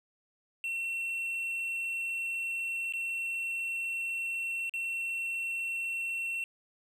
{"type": "tone with dropouts", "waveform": "triangle", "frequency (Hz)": 2712, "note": "E7", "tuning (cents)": 49, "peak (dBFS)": -30, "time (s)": [0.64, 6.44], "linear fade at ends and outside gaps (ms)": 1, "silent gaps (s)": [[2.924, 2.936], [4.695, 4.738]], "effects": []}